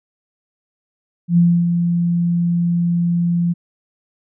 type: tone with ADSR envelope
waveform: sine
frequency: 172.2 Hz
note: F3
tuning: 24 cents flat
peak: -8 dBFS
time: 1.28-3.54 s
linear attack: 92 ms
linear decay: 280 ms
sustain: -6 dB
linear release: 23 ms
effects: none